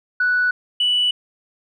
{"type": "tone pair in turn", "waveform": "sine", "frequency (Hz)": [1480, 2960], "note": ["F#6", "F#7"], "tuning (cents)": [0, 0], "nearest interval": "octave", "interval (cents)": 1200, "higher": "second", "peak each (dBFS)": -14, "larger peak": "neither", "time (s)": [[0.2, 0.51], [0.8, 1.11]], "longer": "neither", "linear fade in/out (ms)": 5, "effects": ["tanh soft clip ceiling -11 dBFS"]}